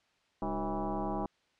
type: tone with frequency modulation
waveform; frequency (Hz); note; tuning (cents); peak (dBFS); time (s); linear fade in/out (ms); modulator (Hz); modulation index
sine; 303.4; D#4; -44; -31; 0.42-1.26; 2; 169; 4.2
effects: white hiss -71 dBFS RMS until 1.59 s + low-pass 4000 Hz 12 dB/octave